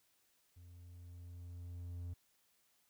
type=tone with level ramp; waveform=triangle; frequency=87.31 Hz; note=F2; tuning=in tune; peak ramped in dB=-53 to -39 dBFS; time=0.56-2.14 s; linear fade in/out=10 ms; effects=white hiss -75 dBFS RMS until 2.89 s